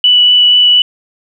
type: tone with vibrato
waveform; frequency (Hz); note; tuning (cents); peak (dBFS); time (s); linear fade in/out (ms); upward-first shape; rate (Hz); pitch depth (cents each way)
sine; 2960; F#7; 0; -4; 0.04-0.82; 2; triangle; 4.2; 9
effects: none